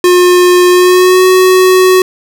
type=tone with pitch glide; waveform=square; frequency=358.4 to 371.3 Hz; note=F4 to F#4; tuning=+45 to +6 cents; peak=-4 dBFS; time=0.04-2.02 s; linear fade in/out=2 ms; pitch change=+61 cents; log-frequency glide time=0.7-1.25 s; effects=none